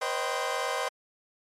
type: tone cluster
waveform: 25% pulse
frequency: 489.4 / 538 / 622 / 779 / 1033 Hz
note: B4 / C5 / D#5 / G5 / C6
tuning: -16 / +48 / -1 / -11 / -22 cents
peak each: -31 dBFS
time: 0.01-0.89 s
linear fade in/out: 10 ms
effects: low-pass 10000 Hz 12 dB/octave + MP3 96 kbps